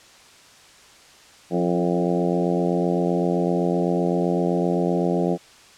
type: harmonic tone with a mistuned harmonic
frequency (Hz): 87.8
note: F2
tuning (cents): +10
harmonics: 2 / 3 / 4 / 5 / 6 / 7 / 8 / 9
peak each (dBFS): -23 / -28 / -25 / -27 / -29 / -30 / -31 / -34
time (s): 1.5-5.38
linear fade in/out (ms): 50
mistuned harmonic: 4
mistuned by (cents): -25
effects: white hiss -49 dBFS RMS until 5.77 s + low-pass 7000 Hz 12 dB/octave